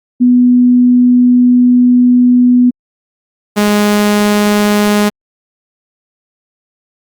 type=tone pair in turn; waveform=sine / sawtooth; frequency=246.9 / 207.6 Hz; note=B3 / G#3; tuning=0 / 0 cents; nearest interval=minor third; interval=300 cents; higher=first; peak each=-4 dBFS; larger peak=neither; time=0.2-2.71 / 3.56-5.1 s; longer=first; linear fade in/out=20 ms; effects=Opus 32 kbps